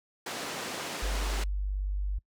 pink band-pass noise, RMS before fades -37 dBFS, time 0.26-1.44 s, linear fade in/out 5 ms, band 270 to 8100 Hz, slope 12 dB/octave
sine tone, 49 Hz, G1, in tune, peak -28 dBFS, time 1.02-2.19 s, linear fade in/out 10 ms
effects noise-tail reverb RT60 0.1 s tail -25 dB re dry

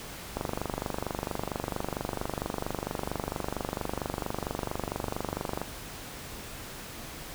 click train, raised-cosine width 1 ms, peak -16 dBFS, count 129, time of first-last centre 0.37-5.616 s, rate 24.4 Hz, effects pink hiss -42 dBFS RMS until 7.34 s

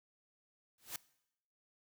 white noise with exponential growth, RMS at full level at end -38 dBFS, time 0.78-0.96 s, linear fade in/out 2 ms, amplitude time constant 39 ms, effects noise-tail reverb RT60 0.8 s tail -21 dB re dry

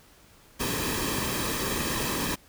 pink noise with comb filter, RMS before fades -29 dBFS, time 0.59-2.36 s, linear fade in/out 20 ms, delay 1.4 ms, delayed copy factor -0.6, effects pink hiss -56 dBFS RMS until 2.48 s

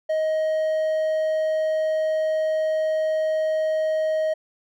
triangle tone, 628 Hz, D#5, 16 cents sharp, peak -18 dBFS, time 0.09-4.34 s, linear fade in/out 10 ms, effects none

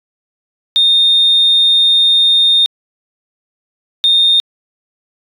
sine tone bursts at uneven times, 3660 Hz, A#7, 32 cents flat, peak -6 dBFS, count 2, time 0.76-2.66 / 4.04-4.4 s, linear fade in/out 0 ms, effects tanh soft clip ceiling -2 dBFS

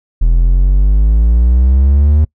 triangle exponential sweep, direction up, 39.95 to 77.4 Hz, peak -4 dBFS, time 0.21-2.25 s, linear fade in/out 10 ms, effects noise-tail reverb RT60 0.1 s tail -24 dB re dry

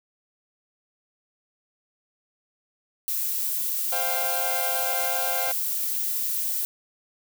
violet noise, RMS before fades -27 dBFS, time 3.08-6.65 s, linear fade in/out 0 ms
sawtooth chord, C suspended fourth, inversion none, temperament equal with one note detuned, 523.3 / 698.5 / 789.9 Hz, C5 / F5 / G5, 0 / 0 / +13 cents, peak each -30 / -27 / -29 dBFS, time 3.92-5.52 s, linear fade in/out 5 ms
effects none

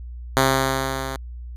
5% pulse tone with level ramp, 133.3 Hz, C3, 33 cents sharp, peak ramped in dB -3 to -17 dBFS, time 0.37-1.16 s, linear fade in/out 0 ms, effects added 60 Hz sine -32 dBFS peak until 1.56 s + resampled to 32000 Hz

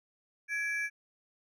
triangle ring-modulated tone, 2000 Hz, B6, 21 cents sharp, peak -26 dBFS, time 0.48-0.9 s, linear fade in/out 50 ms, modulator 328 Hz, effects none

